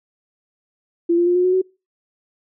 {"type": "tone with pitch steps", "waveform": "sine", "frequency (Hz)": [340.7, 347.1, 353.5, 360.1, 366.8, 373.7], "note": ["F4", "F4", "F4", "F#4", "F#4", "F#4"], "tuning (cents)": [-43, -11, 21, -47, -15, 17], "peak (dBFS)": -13, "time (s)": [1.09, 1.618], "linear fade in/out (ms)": 10, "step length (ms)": 88, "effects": ["noise-tail reverb RT60 0.3 s tail -26 dB re dry"]}